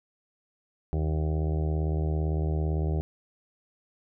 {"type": "harmonic tone", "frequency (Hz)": 77.78, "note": "D#2", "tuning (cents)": 0, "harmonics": [1, 2, 4, 5, 6, 7, 8, 9, 10], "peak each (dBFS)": [-26, -30, -39, -37, -44, -45, -46, -45, -48], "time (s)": [0.93, 3.01], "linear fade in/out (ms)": 0, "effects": []}